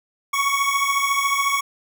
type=beating tone pair; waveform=25% pulse; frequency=1108.7 / 1122.7 Hz; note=C#6 / C#6; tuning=0 / +22 cents; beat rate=14 Hz; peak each=-17 / -19 dBFS; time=0.33-1.61 s; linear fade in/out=10 ms; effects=none